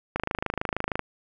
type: click train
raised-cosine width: 0.5 ms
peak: -11 dBFS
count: 23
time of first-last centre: 0.16-0.993 s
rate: 26.4 Hz
effects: none